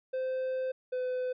triangle tone pair in turn, 518 / 505.9 Hz, C5 / B4, -17 / +42 cents, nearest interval unison, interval 41 cents, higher first, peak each -28 dBFS, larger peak neither, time 0.13-0.72 / 0.92-1.33 s, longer first, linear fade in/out 10 ms, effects resampled to 11025 Hz

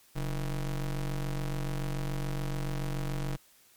square ring-modulated tone, 80.9 Hz, E2, 32 cents flat, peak -28 dBFS, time 0.15-3.37 s, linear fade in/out 20 ms, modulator 57.4 Hz, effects white hiss -61 dBFS RMS until 3.76 s + MP3 96 kbps

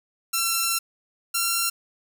5% pulse tone pair in turn, 1352 / 1367.7 Hz, E6 / F6, +43 / -37 cents, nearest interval unison, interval 20 cents, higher second, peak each -10 dBFS, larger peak neither, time 0.33-0.79 / 1.34-1.7 s, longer first, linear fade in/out 10 ms, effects none

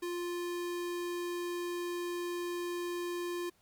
square tone, 350 Hz, F4, 4 cents sharp, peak -35 dBFS, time 0.02-3.5 s, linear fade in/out 10 ms, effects pink hiss -69 dBFS RMS until 3.61 s + MP3 96 kbps

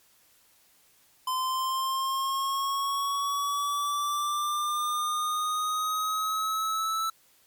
square linear sweep, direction up, 1026 to 1318.5 Hz, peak -27 dBFS, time 1.27-7.1 s, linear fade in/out 5 ms, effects white hiss -62 dBFS RMS until 7.46 s + MP3 96 kbps

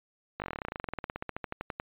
slowing click train, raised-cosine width 0.5 ms, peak -19 dBFS, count 30, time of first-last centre 0.4-1.799 s, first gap 19 ms, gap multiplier 1.06, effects resampled to 8000 Hz

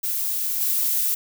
violet noise with level steps, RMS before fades -25 / -22 dBFS, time 0.03-1.15 s, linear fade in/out 10 ms, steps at 0.61 s, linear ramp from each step 2 ms, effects none

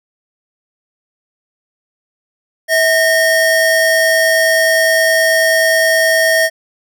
square tone pair together, 648 / 1834.5 Hz, E5 / A#6, -30 / -28 cents, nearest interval octave + tritone, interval 1802 cents, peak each -13 dBFS, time 2.68-6.5 s, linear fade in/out 50 ms, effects none

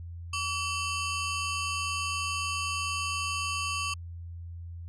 sawtooth ring-modulated tone, 1907 Hz, A#6, 39 cents sharp, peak -23 dBFS, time 0.33-3.94 s, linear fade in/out 5 ms, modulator 764 Hz, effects added 85 Hz sine -38 dBFS peak until 4.88 s + resampled to 24000 Hz

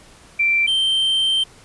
sine / triangle tone pair in turn, 2349 / 3129 Hz, D7 / G7, 0 / -4 cents, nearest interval perfect fourth, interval 496 cents, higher second, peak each -14 dBFS, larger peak neither, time 0.39-0.67 / 0.67-1.44 s, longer second, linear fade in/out 10 ms, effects pink hiss -47 dBFS RMS until 1.64 s + resampled to 24000 Hz

